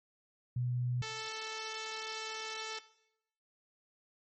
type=tone pair in turn; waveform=sine / 5% pulse; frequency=123.47 / 440 Hz; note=B2 / A4; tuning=0 / 0 cents; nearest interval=octave + minor seventh; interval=2200 cents; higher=second; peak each=-31 / -27 dBFS; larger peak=second; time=0.56-1.02 / 1.02-2.79 s; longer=second; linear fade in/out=5 ms; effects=noise-tail reverb RT60 0.8 s tail -17 dB re dry + MP3 32 kbps